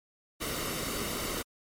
pink noise with comb filter, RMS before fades -34 dBFS, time 0.4-1.43 s, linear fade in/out 20 ms, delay 1.2 ms, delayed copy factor -0.55, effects MP3 64 kbps

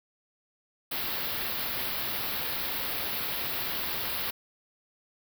white band-stop noise, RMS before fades -32 dBFS, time 0.91-4.31 s, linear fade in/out 10 ms, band 4800 to 12000 Hz, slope 48 dB/octave, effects none

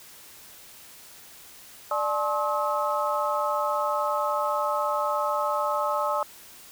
harmonic tone with a mistuned harmonic, 213.8 Hz, A3, 49 cents flat, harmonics 3 / 4 / 5 / 6, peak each -28 / -30 / -30 / -28 dBFS, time 1.91-6.23 s, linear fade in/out 2 ms, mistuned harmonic 3, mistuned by -140 cents, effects white hiss -48 dBFS RMS until 6.71 s

